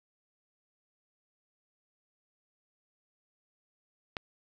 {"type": "click", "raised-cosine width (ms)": 0.3, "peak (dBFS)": -18, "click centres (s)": 4.168, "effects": []}